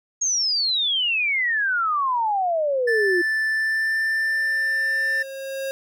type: exponential sweep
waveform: sine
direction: down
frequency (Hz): 6645 to 340.7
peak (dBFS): -19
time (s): 0.21-3.22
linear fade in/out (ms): 10
type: tone with pitch glide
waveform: triangle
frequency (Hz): 1760 to 1779.4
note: A6 to A6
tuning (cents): 0 to +19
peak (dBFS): -18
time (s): 2.87-5.23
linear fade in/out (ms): 10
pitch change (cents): +19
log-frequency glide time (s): 3.48-3.96
type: tone with exponential growth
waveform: square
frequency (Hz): 540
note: C#5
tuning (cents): -45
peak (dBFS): -25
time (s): 3.68-5.71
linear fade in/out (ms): 0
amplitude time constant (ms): 440
effects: none